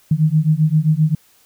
sine beating tone pair, 151.8 / 159.4 Hz, D#3 / D#3, -42 / +42 cents, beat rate 7.6 Hz, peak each -15 dBFS, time 0.11-1.15 s, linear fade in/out 5 ms, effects white hiss -54 dBFS RMS until 1.45 s

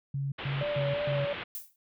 sine tone bursts, 138.59 Hz, C#3, in tune, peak -29 dBFS, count 4, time 0.14-1.25 s, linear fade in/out 5 ms, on 180 ms, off 130 ms
white low-pass noise, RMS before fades -39 dBFS, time 0.38-1.44 s, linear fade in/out 10 ms, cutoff 3400 Hz, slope 48 dB/octave
sine tone with vibrato, 578 Hz, D5, 28 cents flat, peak -29 dBFS, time 0.61-1.33 s, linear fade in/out 2 ms, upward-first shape sine, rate 2.8 Hz, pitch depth 33 cents each way
violet noise with exponential decay, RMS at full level -34 dBFS, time 1.55-1.76 s, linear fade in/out 1 ms, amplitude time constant 44 ms
effects none

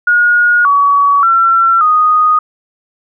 sine tone with pitch steps, 1440 / 1132 / 1353 / 1241 Hz, F#6 / C#6 / E6 / D#6, -47 / +36 / +45 / -5 cents, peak -6 dBFS, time 0.07-2.39 s, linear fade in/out 5 ms, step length 580 ms, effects none

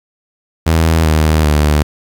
sawtooth tone with pitch steps, 81.2 / 78.03 / 74.98 Hz, E2 / D#2 / D2, -26 / +6 / +36 cents, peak -5 dBFS, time 0.66-1.83 s, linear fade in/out 10 ms, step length 390 ms, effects 7-bit

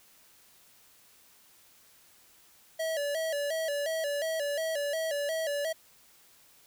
square tone with vibrato, 609 Hz, D#5, 37 cents flat, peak -30 dBFS, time 2.79-5.73 s, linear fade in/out 10 ms, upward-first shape square, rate 2.8 Hz, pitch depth 100 cents each way, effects white hiss -60 dBFS RMS until 6.66 s

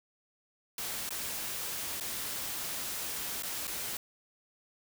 white noise with dropouts, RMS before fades -37 dBFS, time 0.78-3.97 s, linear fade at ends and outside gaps 2 ms, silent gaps 1.092-1.106 / 2-2.008 / 3.424-3.433 / 3.671-3.677 s, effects none

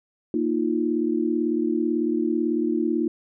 sine chord, Bb suspended fourth, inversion none, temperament equal, 233.1 / 311.1 / 349.2 Hz, Bb3 / Eb4 / F4, 0 / 0 / 0 cents, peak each -26 / -24 / -25 dBFS, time 0.34-3.08 s, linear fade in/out 2 ms, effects none

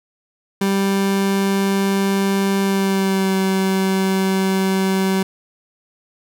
30% pulse tone with pitch glide, 196 to 191.08 Hz, G3 to G3, 0 to -44 cents, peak -13 dBFS, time 0.61-5.23 s, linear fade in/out 5 ms, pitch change -44 cents, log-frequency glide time 2.61-3.35 s, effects none

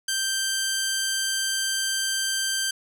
10% pulse tone, 1568 Hz, G6, in tune, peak -15 dBFS, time 0.08-2.71 s, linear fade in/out 5 ms, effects none

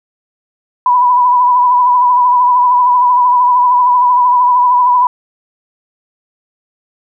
sine tone with vibrato, 987.8 Hz, B5, in tune, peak -6 dBFS, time 0.86-5.07 s, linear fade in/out 2 ms, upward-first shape triangle, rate 13 Hz, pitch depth 46 cents each way, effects none

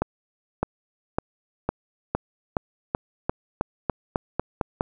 accelerating click train, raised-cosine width 1 ms, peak -8 dBFS, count 14, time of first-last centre 0.02-4.809 s, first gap 610 ms, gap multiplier 0.91, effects none

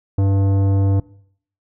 sine tone with tanh clipping, 98 Hz, G2, in tune, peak -15 dBFS, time 0.18-1 s, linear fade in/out 5 ms, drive 14 dB, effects noise-tail reverb RT60 0.6 s tail -20 dB re dry

